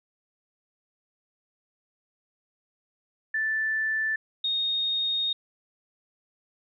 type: tone pair in turn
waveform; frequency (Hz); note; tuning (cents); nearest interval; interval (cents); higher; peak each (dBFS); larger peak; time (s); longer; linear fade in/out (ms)
sine; 1760 / 3711; A6 / A#7; 0 / -9; octave + minor second; 1291; second; -24; neither; 3.34-4.16 / 4.44-5.33; second; 5
effects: none